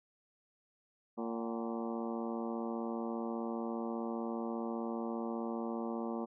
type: harmonic tone with a mistuned harmonic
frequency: 115 Hz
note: A#2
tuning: 23 cents flat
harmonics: 2 / 3 / 4 / 5 / 6 / 7 / 8 / 9 / 10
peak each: -38 / -42 / -44 / -46 / -48 / -49 / -50 / -51 / -52 dBFS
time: 1.17-6.26 s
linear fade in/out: 20 ms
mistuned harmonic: 6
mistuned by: +94 cents
effects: none